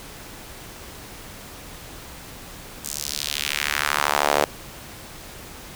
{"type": "tone with high-pass filter sweep", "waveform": "sawtooth", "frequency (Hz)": 72.9, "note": "D2", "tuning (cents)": -12, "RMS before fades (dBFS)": -24, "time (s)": [2.84, 4.45], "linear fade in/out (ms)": 10, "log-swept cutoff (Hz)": [7500, 530], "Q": 1.6, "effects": ["pink hiss -40 dBFS RMS until 5.75 s"]}